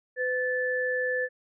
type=tone pair together; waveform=sine; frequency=505 / 1746.4 Hz; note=B4 / A6; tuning=+39 / -13 cents; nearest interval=octave + major sixth; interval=2148 cents; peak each=-28 dBFS; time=0.16-1.29 s; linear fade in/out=50 ms; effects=none